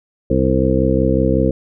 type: harmonic tone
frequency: 65.41 Hz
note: C2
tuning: in tune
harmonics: 1 / 2 / 3 / 4 / 5 / 7 / 8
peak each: -20 / -20 / -20 / -20 / -20 / -20 / -20 dBFS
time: 0.3-1.51 s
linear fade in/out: 5 ms
effects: none